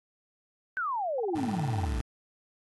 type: exponential sweep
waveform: sine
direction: down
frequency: 1568 to 53 Hz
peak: -28 dBFS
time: 0.77-2.01 s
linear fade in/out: 0 ms
type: tone bursts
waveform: sine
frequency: 784 Hz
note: G5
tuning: in tune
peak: -32 dBFS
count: 14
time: 1.18-1.853 s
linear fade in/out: 5 ms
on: 23 ms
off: 27 ms
type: chord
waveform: 20% pulse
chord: G suspended second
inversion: none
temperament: just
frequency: 98 / 110.25 / 147 Hz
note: G2 / A2 / D3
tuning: 0 / +4 / +2 cents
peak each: -38 / -33 / -38 dBFS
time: 1.35-2.01 s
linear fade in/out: 5 ms
effects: AAC 32 kbps